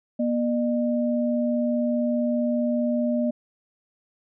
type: tone pair together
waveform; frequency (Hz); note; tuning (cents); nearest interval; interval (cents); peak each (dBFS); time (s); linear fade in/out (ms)
sine; 240 / 604.8; B3 / D#5; -49 / -49; octave + major third; 1600; -22 / -26; 0.19-3.31; 10
effects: none